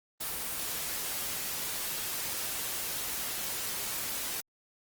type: noise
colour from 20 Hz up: white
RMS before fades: -35 dBFS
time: 0.2-4.41 s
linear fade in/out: 10 ms
effects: Opus 24 kbps